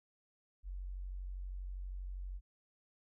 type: tone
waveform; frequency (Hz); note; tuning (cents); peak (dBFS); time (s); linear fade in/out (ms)
sine; 46.25; F#1; 0; -40; 0.63-2.41; 50
effects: none